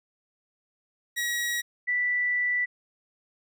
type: tone pair in turn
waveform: sawtooth / sine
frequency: 1910 / 1970.5 Hz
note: A#6 / B6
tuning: +42 / -4 cents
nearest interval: minor second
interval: 54 cents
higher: second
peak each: -23 dBFS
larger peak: neither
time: 1.16-1.62 / 1.87-2.66 s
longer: second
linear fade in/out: 20 ms
effects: none